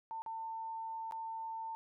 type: tone with dropouts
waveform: sine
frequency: 898 Hz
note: A5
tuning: 35 cents sharp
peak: -39 dBFS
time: 0.11-1.75 s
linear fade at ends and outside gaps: 0 ms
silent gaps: 0.22-0.262 / 1.111-1.122 s
effects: none